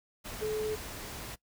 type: tone in noise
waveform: sine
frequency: 430.5 Hz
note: A4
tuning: 38 cents flat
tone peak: -30 dBFS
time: 0.41-0.76 s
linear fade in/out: 20 ms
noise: pink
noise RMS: -42 dBFS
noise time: 0.24-1.36 s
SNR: +9 dB
effects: noise-tail reverb RT60 0.1 s tail -20 dB re dry